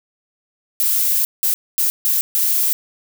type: noise bursts at uneven times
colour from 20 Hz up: violet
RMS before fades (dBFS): -17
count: 5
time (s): 0.8-1.25 / 1.43-1.54 / 1.78-1.9 / 2.05-2.21 / 2.35-2.73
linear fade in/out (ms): 0
effects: none